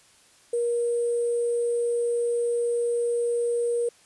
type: tone with sample-and-hold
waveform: sine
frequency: 474.9 Hz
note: A#4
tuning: 32 cents sharp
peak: -22 dBFS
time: 0.53-3.89 s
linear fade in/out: 5 ms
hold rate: 8820 Hz
effects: white hiss -57 dBFS RMS until 4.05 s + resampled to 24000 Hz

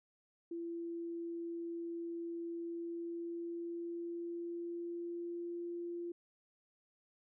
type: tone with pitch glide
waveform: sine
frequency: 338 to 344.9 Hz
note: E4 to F4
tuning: +43 to -22 cents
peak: -39 dBFS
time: 0.51-6.12 s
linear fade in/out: 5 ms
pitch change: +35 cents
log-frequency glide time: 2.54-5.64 s
effects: none

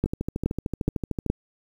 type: two click trains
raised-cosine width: 3 ms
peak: -14 / -9 dBFS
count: 17 / 4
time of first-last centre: 0.06-1.263 / 0.04-1.301 s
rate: 13.3 / 2.38 Hz
effects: 8-bit

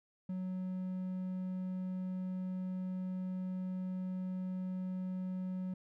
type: tone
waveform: triangle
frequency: 185 Hz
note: F#3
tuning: in tune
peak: -34 dBFS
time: 0.29-5.74 s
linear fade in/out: 5 ms
effects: none

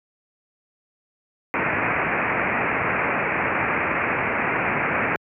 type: low-pass noise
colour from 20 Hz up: white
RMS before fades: -23 dBFS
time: 1.54-5.16 s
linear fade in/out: 0 ms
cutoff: 2500 Hz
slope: 96 dB/octave
effects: high-pass 100 Hz 12 dB/octave

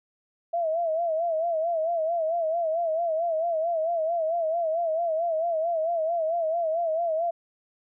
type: tone with vibrato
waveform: sine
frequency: 659.3 Hz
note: E5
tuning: in tune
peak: -23 dBFS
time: 0.53-7.31 s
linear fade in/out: 10 ms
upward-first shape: sine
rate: 4.5 Hz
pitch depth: 88 cents each way
effects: none

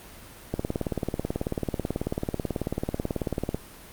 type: click train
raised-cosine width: 2 ms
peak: -13 dBFS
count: 56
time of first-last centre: 0.54-3.545 s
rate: 18.3 Hz
effects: pink hiss -46 dBFS RMS until 3.92 s + Opus 32 kbps

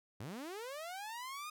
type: linear sweep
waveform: sawtooth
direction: up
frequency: 88 to 1244.5 Hz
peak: -39 dBFS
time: 0.2-1.5 s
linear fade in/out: 5 ms
effects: none

